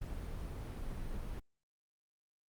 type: noise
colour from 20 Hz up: brown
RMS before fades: -41 dBFS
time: 0.01-1.4 s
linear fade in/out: 10 ms
effects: Opus 32 kbps